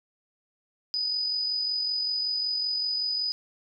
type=tone with amplitude modulation; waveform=sine; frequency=4978 Hz; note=D#8; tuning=in tune; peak=-24 dBFS; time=0.94-3.32 s; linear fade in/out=0 ms; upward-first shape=sine; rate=45.3 Hz; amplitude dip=35%; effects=none